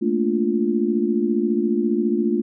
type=chord; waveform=sine; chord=Bb major seventh; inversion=third; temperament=just; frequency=218.5 / 233.1 / 291.4 / 349.6 Hz; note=A3 / Bb3 / D4 / F4; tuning=-12 / 0 / -13 / +2 cents; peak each=-22 / -24 / -25 / -22 dBFS; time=0.01-2.42 s; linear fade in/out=20 ms; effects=none